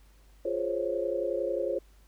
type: chord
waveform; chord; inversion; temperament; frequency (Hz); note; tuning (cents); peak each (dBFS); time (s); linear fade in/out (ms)
sine; Db major seventh; first; equal; 349.2 / 415.3 / 523.3 / 554.4; F4 / Ab4 / C5 / Db5; 0 / 0 / 0 / 0; -34 / -35 / -32 / -32; 0.45-1.79; 5
effects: added 50 Hz sine -55 dBFS peak until 2.07 s + pink hiss -65 dBFS RMS until 2.07 s